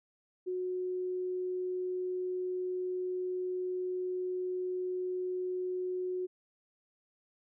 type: tone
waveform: sine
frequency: 365.9 Hz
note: F#4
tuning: 19 cents flat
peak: -32 dBFS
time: 0.46-6.27 s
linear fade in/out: 20 ms
effects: none